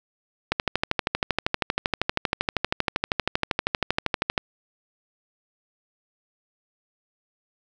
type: click train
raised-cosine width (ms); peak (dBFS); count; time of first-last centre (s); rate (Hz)
0.3; -5; 50; 0.52-4.378; 12.7
effects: none